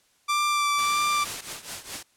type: tone with vibrato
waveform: sawtooth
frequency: 1174.7 Hz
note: D6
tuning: in tune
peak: -18 dBFS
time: 0.28-1.25 s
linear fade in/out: 20 ms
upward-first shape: sine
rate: 1.6 Hz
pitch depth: 15 cents each way
type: noise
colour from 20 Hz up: white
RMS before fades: -35 dBFS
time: 0.78-1.41 s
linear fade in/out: 5 ms
type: noise with tremolo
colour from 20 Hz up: white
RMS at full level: -32 dBFS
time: 1.25-2.03 s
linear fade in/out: 5 ms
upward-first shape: triangle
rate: 4.7 Hz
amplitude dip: 85%
effects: white hiss -64 dBFS RMS until 2.16 s + low-pass 10000 Hz 12 dB/octave